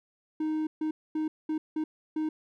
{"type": "tone bursts at uneven times", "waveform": "triangle", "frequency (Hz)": 311.1, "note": "D#4", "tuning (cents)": 0, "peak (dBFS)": -25, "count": 6, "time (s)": [[0.4, 0.67], [0.81, 0.91], [1.15, 1.28], [1.49, 1.58], [1.76, 1.84], [2.16, 2.29]], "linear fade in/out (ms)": 5, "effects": []}